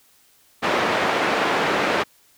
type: band-pass noise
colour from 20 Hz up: pink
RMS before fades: -21 dBFS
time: 0.62-2.04 s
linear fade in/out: 20 ms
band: 340 to 2400 Hz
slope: 12 dB/octave
effects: white hiss -57 dBFS RMS until 2.37 s